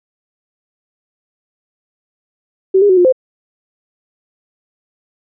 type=tone with pitch steps; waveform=sine; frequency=381.1 / 408.6 / 371.6 / 355.9 / 518 Hz; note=G4 / G#4 / F#4 / F4 / C5; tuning=-49 / -28 / +7 / +33 / -17 cents; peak=-6 dBFS; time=2.74-3.125 s; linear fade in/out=10 ms; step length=77 ms; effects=none